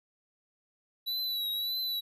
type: tone with vibrato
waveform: square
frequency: 3934 Hz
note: B7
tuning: 7 cents flat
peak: -31 dBFS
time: 1.06-2.01 s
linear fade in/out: 20 ms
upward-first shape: triangle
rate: 1.7 Hz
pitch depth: 56 cents each way
effects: none